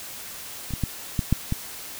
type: clicks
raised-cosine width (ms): 5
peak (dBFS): -23 / -15 / -11 / -10 / -6 / -11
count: 6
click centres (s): 0.707 / 0.737 / 0.837 / 1.192 / 1.326 / 1.524
effects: white hiss -38 dBFS RMS until 1.99 s